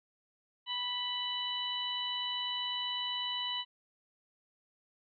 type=harmonic tone with a mistuned harmonic; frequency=984 Hz; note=B5; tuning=7 cents flat; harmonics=1 / 2 / 3 / 4; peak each=-41 / -45 / -35 / -40 dBFS; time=0.66-3.65 s; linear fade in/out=50 ms; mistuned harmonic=3; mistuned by=+21 cents; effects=none